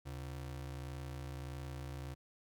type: ring-modulated tone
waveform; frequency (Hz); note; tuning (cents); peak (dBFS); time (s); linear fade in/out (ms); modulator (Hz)
square; 103.83; G#2; 0; -40; 0.05-2.15; 20; 30.8
effects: none